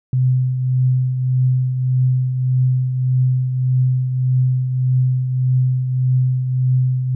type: tone with tremolo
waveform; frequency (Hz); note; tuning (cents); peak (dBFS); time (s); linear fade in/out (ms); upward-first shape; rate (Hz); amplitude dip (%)
sine; 128.1; C3; -36; -11; 0.13-7.15; 2; triangle; 1.7; 55
effects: none